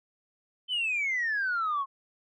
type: exponential sweep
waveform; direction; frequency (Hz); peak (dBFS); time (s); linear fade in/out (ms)
sine; down; 3096 to 1068; -25; 0.68-1.86; 50
effects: tanh soft clip ceiling -23 dBFS